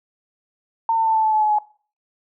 sine tone with pitch steps, 907 / 897.6 / 888.3 / 879.1 / 870.1 / 861.1 / 852.1 / 843.3 Hz, A#5 / A5 / A5 / A5 / A5 / A5 / G#5 / G#5, -48 / +34 / +16 / -2 / -20 / -38 / +44 / +26 cents, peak -15 dBFS, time 0.89-1.586 s, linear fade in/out 2 ms, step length 87 ms, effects noise-tail reverb RT60 0.4 s tail -19 dB re dry

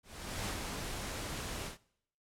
pink noise with ADSR envelope, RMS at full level -37 dBFS, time 0.03-1.78 s, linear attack 430 ms, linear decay 92 ms, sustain -3 dB, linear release 130 ms, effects noise-tail reverb RT60 0.7 s tail -22 dB re dry + low-pass 11000 Hz 12 dB/octave

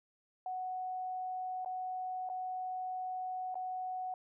sine tone with dropouts, 741 Hz, F#5, 2 cents sharp, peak -36 dBFS, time 0.46-4.14 s, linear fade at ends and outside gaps 2 ms, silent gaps 1.648-1.659 / 2.29-2.298 / 3.544-3.554 s, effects none

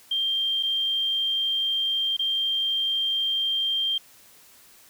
sine tone with dropouts, 3176 Hz, G7, 22 cents sharp, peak -22 dBFS, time 0.11-3.98 s, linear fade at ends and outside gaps 5 ms, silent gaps 0.628-0.632 / 2.167-2.192 s, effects white hiss -53 dBFS RMS until 4.89 s

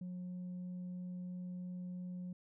sine tone, 180.3 Hz, F#3, 45 cents flat, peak -39 dBFS, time 0.01-2.33 s, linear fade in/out 5 ms, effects tanh soft clip ceiling -40 dBFS

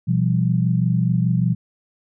sine tone cluster, 123.1 / 169.8 / 194.8 Hz, B2 / F3 / G3, -5 / -48 / -11 cents, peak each -19 / -19 / -24 dBFS, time 0.07-1.55 s, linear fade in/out 20 ms, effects none

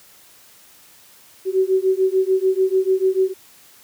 sine beating tone pair, 375.2 / 382 Hz, F#4 / G4, +24 / -45 cents, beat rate 6.8 Hz, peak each -18 dBFS, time 1.45-3.34 s, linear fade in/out 50 ms, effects white hiss -49 dBFS RMS until 3.83 s + high-pass 60 Hz 12 dB/octave

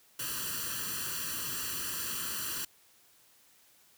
white noise with comb filter, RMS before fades -36 dBFS, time 0.19-2.65 s, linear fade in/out 5 ms, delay 0.68 ms, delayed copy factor +0.95, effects white hiss -63 dBFS RMS until 3.97 s + high-pass 60 Hz 12 dB/octave

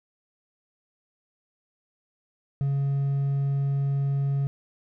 triangle tone with hard clipping, 139 Hz, C#3, 5 cents sharp, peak -23 dBFS, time 2.61-4.47 s, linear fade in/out 0 ms, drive 5 dB, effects none

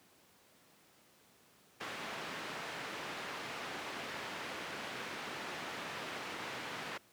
white low-pass noise, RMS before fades -43 dBFS, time 1.8-6.98 s, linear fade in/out 10 ms, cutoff 2300 Hz, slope 12 dB/octave, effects pink hiss -65 dBFS RMS until 7.12 s + high-pass 150 Hz 12 dB/octave

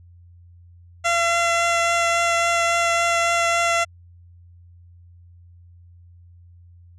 15% pulse tone with vibrato, 681 Hz, F5, 44 cents flat, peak -11 dBFS, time 1.04-3.85 s, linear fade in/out 20 ms, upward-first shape triangle, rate 3.6 Hz, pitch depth 10 cents each way, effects added 87 Hz sine -45 dBFS peak until 6.98 s + resampled to 22050 Hz

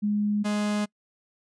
sine / 45% pulse tone pair in turn, 207.7 / 208.5 Hz, G#3 / G#3, 0 / +7 cents, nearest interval unison, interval 7 cents, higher second, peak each -22 / -24 dBFS, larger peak first, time 0.02-0.44 / 0.44-0.86 s, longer neither, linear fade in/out 20 ms, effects noise-tail reverb RT60 0.1 s tail -26 dB re dry + resampled to 22050 Hz

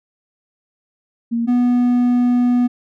sine / triangle tone pair in turn, 233.1 / 245 Hz, A#3 / B3, 0 / -14 cents, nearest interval minor second, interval 86 cents, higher second, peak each -16 / -10 dBFS, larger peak second, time 1.31-1.47 / 1.47-2.68 s, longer second, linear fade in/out 20 ms, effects none

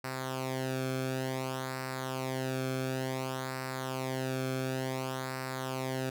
sawtooth tone with flanger, 130.81 Hz, C3, in tune, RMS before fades -35 dBFS, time 0.04-6.1 s, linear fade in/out 5 ms, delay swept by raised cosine 0.3 to 1.05 ms, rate 0.56 Hz, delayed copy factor -0.7, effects none

